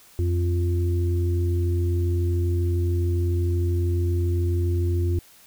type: harmonic tone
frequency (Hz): 87.31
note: F2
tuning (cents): 0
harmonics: 1 / 3 / 4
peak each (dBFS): -20 / -37 / -29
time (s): 0.19-5.19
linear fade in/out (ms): 0
effects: white hiss -52 dBFS RMS until 5.46 s